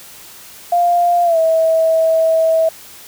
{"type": "tone with pitch glide", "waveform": "sine", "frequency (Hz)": [698.5, 648], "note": ["F5", "E5"], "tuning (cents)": [0, -30], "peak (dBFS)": -10, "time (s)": [0.72, 2.69], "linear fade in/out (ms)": 5, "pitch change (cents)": -130, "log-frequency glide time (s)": [1.24, 1.38], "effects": ["white hiss -38 dBFS RMS until 3.07 s"]}